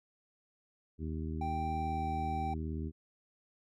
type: harmonic tone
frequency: 78.8 Hz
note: D#2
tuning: 23 cents sharp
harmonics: 1 / 2 / 3 / 4 / 5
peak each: -37 / -42 / -42 / -45 / -48 dBFS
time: 0.98-2.92 s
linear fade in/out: 50 ms
type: tone with pitch glide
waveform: triangle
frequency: 784 to 778.1 Hz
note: G5 to G5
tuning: 0 to -13 cents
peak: -33 dBFS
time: 1.41-2.54 s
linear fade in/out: 5 ms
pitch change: -13 cents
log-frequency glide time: 1.73-2.06 s
effects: none